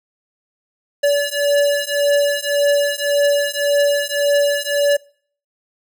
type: beating tone pair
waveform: square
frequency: 573 / 574.8 Hz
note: D5 / D5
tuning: -43 / -37 cents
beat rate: 1.8 Hz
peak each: -18 / -18 dBFS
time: 1.03-4.97 s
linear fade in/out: 10 ms
effects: noise-tail reverb RT60 0.5 s tail -24 dB re dry